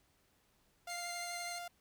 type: tone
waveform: sawtooth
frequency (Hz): 698.5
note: F5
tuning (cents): 0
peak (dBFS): -39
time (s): 0.87-1.68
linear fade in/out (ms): 5
type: tone with vibrato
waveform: 15% pulse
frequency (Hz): 2100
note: C7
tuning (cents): +6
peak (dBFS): -36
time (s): 0.89-1.59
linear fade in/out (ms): 10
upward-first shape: sine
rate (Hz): 12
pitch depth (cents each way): 21
effects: pink hiss -73 dBFS RMS until 1.8 s